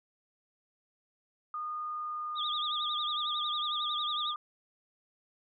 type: tone with pitch glide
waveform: sine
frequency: 1225 to 1211.6 Hz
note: D#6 to D#6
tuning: -27 to -46 cents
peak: -34 dBFS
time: 1.54-4.36 s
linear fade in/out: 2 ms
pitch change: -19 cents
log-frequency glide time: 1.82-3.23 s
type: tone with vibrato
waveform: sine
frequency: 3536 Hz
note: A7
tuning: 8 cents sharp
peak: -32 dBFS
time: 2.35-4.35 s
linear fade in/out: 50 ms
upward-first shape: triangle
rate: 11 Hz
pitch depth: 170 cents each way
effects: none